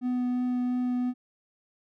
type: tone with vibrato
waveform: triangle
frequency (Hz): 248.6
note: B3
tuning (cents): +12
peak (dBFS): -23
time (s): 0.01-1.14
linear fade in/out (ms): 50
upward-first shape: triangle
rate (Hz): 2.9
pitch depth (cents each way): 9
effects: none